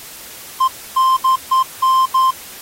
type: tone bursts at uneven times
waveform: triangle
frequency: 1046.5 Hz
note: C6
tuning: in tune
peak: -8 dBFS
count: 6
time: 0.6-0.68 / 0.96-1.17 / 1.24-1.36 / 1.51-1.63 / 1.82-2.06 / 2.14-2.31 s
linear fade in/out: 10 ms
effects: white hiss -35 dBFS RMS until 2.61 s + AAC 48 kbps